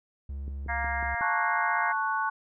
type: tone with pitch glide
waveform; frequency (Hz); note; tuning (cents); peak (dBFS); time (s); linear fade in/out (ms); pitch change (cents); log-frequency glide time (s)
triangle; 69.3 to 68.23; C#2 to C#2; 0 to -27; -31; 0.29-1.15; 5; -27; 0.63-0.89
type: click train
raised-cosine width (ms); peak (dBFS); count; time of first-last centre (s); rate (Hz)
3; -30; 5; 0.48-1.21; 5.48
type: harmonic tone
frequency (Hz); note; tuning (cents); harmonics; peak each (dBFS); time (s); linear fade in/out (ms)
233.9; A#3; +6; 3 / 4 / 5 / 6 / 7 / 8 / 9; -34 / -35 / -41 / -41 / -33 / -38 / -36; 0.68-1.93; 20
type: chord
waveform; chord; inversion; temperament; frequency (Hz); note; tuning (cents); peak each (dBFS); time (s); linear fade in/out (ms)
sine; F# minor; first; equal; 880 / 1108.7 / 1480; A5 / C#6 / F#6; 0 / 0 / 0; -30; 1.21-2.3; 10
effects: none